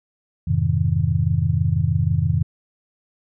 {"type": "chord", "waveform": "sine", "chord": "F minor seventh", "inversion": "none", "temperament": "just", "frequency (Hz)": [87.31, 104.77, 130.96, 157.15], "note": ["F2", "Ab2", "C3", "Eb3"], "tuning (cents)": [0, 16, 2, 18], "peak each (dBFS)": -22, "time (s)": [0.47, 2.43], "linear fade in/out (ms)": 10, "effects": []}